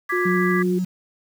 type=chord; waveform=sine; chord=G# diminished; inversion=second; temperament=equal; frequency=1174.7 / 1661.2 / 1975.5 Hz; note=D6 / G#6 / B6; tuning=0 / 0 / 0 cents; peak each=-26 dBFS; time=0.09-0.63 s; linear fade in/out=10 ms
type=tone; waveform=sine; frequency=359 Hz; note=F4; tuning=48 cents sharp; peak=-21 dBFS; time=0.12-0.79 s; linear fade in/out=10 ms
type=tone with vibrato; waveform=sine; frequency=182.6 Hz; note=F#3; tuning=23 cents flat; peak=-20 dBFS; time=0.25-0.85 s; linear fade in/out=10 ms; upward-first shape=triangle; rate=13 Hz; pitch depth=23 cents each way
effects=7-bit